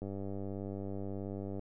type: click train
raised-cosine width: 2 ms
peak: -28 dBFS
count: 156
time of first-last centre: 0.02-1.594 s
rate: 98.5 Hz
effects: none